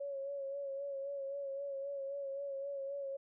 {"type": "tone with vibrato", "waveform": "sine", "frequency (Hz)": 554.4, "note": "C#5", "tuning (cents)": 0, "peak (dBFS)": -38, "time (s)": [0, 3.17], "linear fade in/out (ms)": 10, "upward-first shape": "sine", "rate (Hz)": 3.8, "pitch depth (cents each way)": 36, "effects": []}